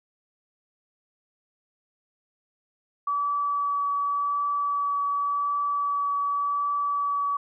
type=tone with vibrato; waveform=sine; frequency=1146 Hz; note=D6; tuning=43 cents flat; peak=-23 dBFS; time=3.07-7.37 s; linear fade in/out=5 ms; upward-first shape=triangle; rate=0.89 Hz; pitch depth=10 cents each way; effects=none